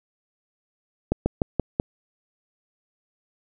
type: slowing click train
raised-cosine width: 2 ms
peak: -7 dBFS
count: 5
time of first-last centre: 1.12-1.799 s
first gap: 140 ms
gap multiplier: 1.13
effects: none